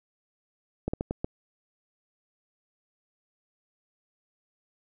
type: slowing click train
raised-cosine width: 2 ms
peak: -15 dBFS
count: 5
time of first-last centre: 0.88-1.245 s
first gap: 55 ms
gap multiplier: 1.35
effects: none